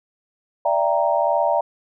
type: chord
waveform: sine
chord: E half-diminished seventh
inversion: third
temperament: equal with one note detuned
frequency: 587.3 / 669.6 / 784 / 932.3 Hz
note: D5 / E5 / G5 / Bb5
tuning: 0 / +27 / 0 / 0 cents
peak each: -21 / -21 / -24 / -22 dBFS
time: 0.65-1.61 s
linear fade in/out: 5 ms
effects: none